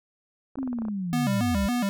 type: clicks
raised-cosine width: 1 ms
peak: -26 dBFS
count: 9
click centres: 0.556 / 0.587 / 0.63 / 0.676 / 0.73 / 0.787 / 0.82 / 0.852 / 0.884 s
type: linear sweep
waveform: sine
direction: down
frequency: 274.3 to 59.1 Hz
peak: -27 dBFS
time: 0.57-1.67 s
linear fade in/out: 10 ms
type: tone with vibrato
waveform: square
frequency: 220 Hz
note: A3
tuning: in tune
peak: -24 dBFS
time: 1.13-1.89 s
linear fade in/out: 0 ms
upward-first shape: square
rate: 3.6 Hz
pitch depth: 180 cents each way
effects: none